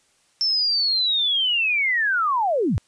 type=linear sweep; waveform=sine; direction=down; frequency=5390 to 63.8 Hz; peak=-18 dBFS; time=0.41-2.78 s; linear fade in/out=0 ms; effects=white hiss -62 dBFS RMS until 2.87 s + resampled to 22050 Hz